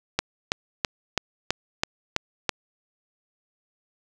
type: click train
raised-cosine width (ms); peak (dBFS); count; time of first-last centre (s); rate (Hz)
0.2; -4; 8; 0.19-2.493; 3.04
effects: none